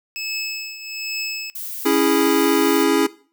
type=tone with tremolo; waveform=25% pulse; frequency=2600 Hz; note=E7; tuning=24 cents flat; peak=-19 dBFS; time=0.16-1.5 s; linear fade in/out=0 ms; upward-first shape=triangle; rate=1.2 Hz; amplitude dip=75%
type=noise; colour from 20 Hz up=violet; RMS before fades=-30 dBFS; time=1.55-2.84 s; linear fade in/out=5 ms
type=chord; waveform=square; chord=C# minor; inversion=none; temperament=equal with one note detuned; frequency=277.2 / 329.6 / 413.6 Hz; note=C#4 / E4 / G#4; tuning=0 / 0 / -7 cents; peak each=-20 dBFS; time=1.85-3.07 s; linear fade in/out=10 ms
effects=noise-tail reverb RT60 0.4 s tail -18 dB re dry